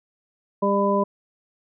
harmonic tone, 200 Hz, G3, 35 cents sharp, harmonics 1 / 2 / 3 / 5, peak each -23 / -24 / -23 / -23 dBFS, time 0.62-1.04 s, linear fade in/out 10 ms, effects none

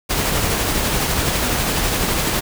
pink noise with tremolo, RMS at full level -18 dBFS, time 0.09-2.41 s, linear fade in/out 20 ms, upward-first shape triangle, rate 12 Hz, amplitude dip 30%, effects none

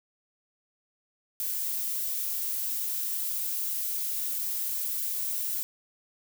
violet noise, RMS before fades -31 dBFS, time 1.4-5.63 s, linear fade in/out 0 ms, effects none

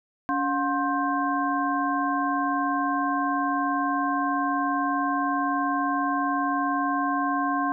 sine tone cluster, 282.7 / 718 / 1061 / 1565 Hz, C#4 / F5 / C6 / G6, +34 / +48 / +24 / -3 cents, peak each -27 / -29 / -26 / -32 dBFS, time 0.29-7.72 s, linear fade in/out 0 ms, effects none

